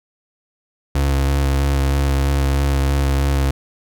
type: tone with vibrato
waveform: 35% pulse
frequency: 69 Hz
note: C#2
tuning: 7 cents flat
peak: -13 dBFS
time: 0.95-3.51 s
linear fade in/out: 5 ms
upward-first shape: square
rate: 3.1 Hz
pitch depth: 15 cents each way
effects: none